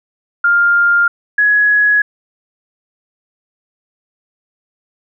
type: tone pair in turn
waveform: sine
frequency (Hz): 1402 / 1678.4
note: F6 / G#6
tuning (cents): +6 / +18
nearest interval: minor third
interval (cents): 312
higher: second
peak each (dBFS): -8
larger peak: neither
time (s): 0.44-1.08 / 1.38-2.02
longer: neither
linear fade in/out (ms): 5
effects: none